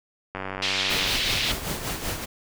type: click train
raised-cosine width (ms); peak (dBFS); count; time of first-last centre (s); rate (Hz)
0.5; -16; 70; 0.35-1.072; 95.6
type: band-pass noise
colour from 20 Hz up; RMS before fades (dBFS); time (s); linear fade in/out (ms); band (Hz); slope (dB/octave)
white; -26; 0.62-1.52; 5; 2100 to 4200; 24
type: noise with tremolo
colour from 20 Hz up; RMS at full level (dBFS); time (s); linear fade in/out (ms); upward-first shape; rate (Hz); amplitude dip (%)
pink; -28; 0.89-2.26; 20; sine; 5.2; 55
effects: none